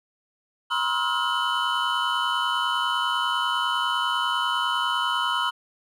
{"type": "tone cluster", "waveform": "triangle", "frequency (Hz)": [966, 1056, 1290, 1420, 3015], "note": ["B5", "C6", "E6", "F6", "F#7"], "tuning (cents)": [-39, 16, -38, 28, 32], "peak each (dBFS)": -27, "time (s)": [0.7, 5.51], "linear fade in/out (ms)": 20, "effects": []}